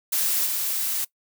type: noise with level steps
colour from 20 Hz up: blue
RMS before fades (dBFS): -23 / -26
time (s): 0.12-1.05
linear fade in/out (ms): 10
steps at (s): 0.45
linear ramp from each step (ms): 20
effects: noise-tail reverb RT60 0.1 s tail -21 dB re dry